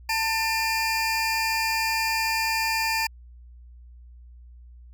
25% pulse tone pair together, 894.6 / 2400 Hz, A5 / D7, +28 / +37 cents, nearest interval octave + perfect fourth, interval 1709 cents, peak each -22 dBFS, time 0.09-3.07 s, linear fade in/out 5 ms, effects added 60 Hz sine -44 dBFS peak until 4.93 s

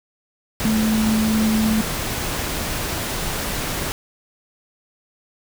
sine tone in noise, 218.5 Hz, A3, 12 cents flat, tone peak -16 dBFS, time 0.65-1.81 s, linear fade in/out 0 ms, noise pink, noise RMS -25 dBFS, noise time 0.6-3.92 s, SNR +6 dB, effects none

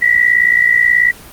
sine tone pair together, 1918 / 1976.5 Hz, A#6 / B6, +49 / +1 cents, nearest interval minor second, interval 52 cents, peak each -11 / -11 dBFS, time 0.01-1.12 s, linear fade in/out 20 ms, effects pink hiss -36 dBFS RMS until 1.32 s + Opus 24 kbps

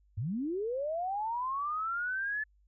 sine linear sweep, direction up, 89.6 to 1744 Hz, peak -31 dBFS, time 0.17-2.44 s, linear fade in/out 10 ms, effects added 50 Hz sine -63 dBFS peak until 2.67 s

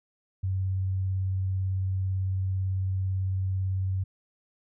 sine tone with vibrato, 94.7 Hz, F#2, 41 cents sharp, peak -25 dBFS, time 0.43-4.04 s, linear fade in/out 10 ms, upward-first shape square, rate 18 Hz, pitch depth 9 cents each way, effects none

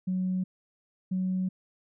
sine tone pair in turn, 185 / 185.79 Hz, F#3 / F#3, 0 / +7 cents, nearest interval unison, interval 7 cents, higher second, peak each -25 dBFS, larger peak neither, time 0.07-0.44 / 1.11-1.49 s, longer second, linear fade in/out 10 ms, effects tanh soft clip ceiling -21 dBFS

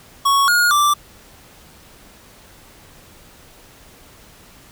square tone with pitch steps, 1110 / 1433 / 1173 Hz, C#6 / F6 / D6, +2 / +44 / -2 cents, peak -13 dBFS, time 0.25-0.94 s, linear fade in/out 10 ms, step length 230 ms, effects pink hiss -46 dBFS RMS until 4.71 s

